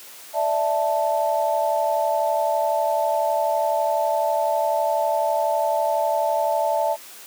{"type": "chord", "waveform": "sine", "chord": "D suspended second", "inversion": "none", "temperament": "equal", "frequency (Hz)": [587.3, 659.3, 880], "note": ["D5", "E5", "A5"], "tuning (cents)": [0, 0, 0], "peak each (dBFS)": [-24, -22, -23], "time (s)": [0.33, 6.97], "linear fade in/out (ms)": 50, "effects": ["white hiss -42 dBFS RMS until 7.26 s", "high-pass 300 Hz 12 dB/octave"]}